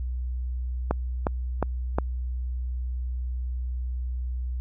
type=click train; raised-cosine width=1 ms; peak=-9 dBFS; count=4; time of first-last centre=0.91-1.985 s; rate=2.79 Hz; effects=added 62 Hz sine -27 dBFS peak until 4.6 s